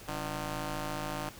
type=ring-modulated tone; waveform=10% pulse; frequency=155.8 Hz; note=D#3; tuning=3 cents sharp; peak=-23 dBFS; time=0.08-1.29 s; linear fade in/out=2 ms; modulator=440 Hz; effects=pink hiss -50 dBFS RMS until 1.39 s